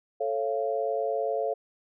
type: chord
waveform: sine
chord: A augmented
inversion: none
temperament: just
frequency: 440 / 550 / 687.5 Hz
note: A4 / C#5 / E#5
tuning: 0 / -14 / -27 cents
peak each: -30 dBFS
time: 0.2-1.54 s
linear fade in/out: 10 ms
effects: none